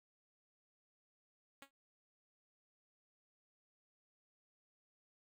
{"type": "tone with exponential decay", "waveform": "5% pulse", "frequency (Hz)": 275.7, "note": "C#4", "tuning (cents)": -9, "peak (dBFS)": -38, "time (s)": [1.62, 1.71], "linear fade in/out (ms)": 1, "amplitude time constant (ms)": 18, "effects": []}